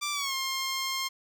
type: tone with pitch glide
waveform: 10% pulse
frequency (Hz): 1174.7 to 1064.8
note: D6 to C6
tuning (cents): 0 to +30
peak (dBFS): -21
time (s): 0.01-1.09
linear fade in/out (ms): 20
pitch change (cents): -170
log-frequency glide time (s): 0.12-0.34
effects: none